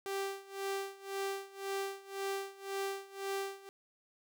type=tone with tremolo; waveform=sawtooth; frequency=392 Hz; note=G4; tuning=in tune; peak=-30 dBFS; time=0.06-3.69 s; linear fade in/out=0 ms; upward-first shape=sine; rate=1.9 Hz; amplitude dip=90%; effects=none